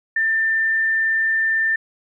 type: tone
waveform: sine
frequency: 1789 Hz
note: A6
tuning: 28 cents sharp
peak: -16 dBFS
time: 0.16-1.76 s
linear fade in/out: 5 ms
effects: none